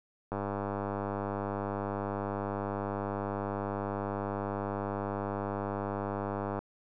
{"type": "click train", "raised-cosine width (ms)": 1, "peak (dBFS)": -20, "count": 628, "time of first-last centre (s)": [0.32, 6.59], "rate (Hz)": 100, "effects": []}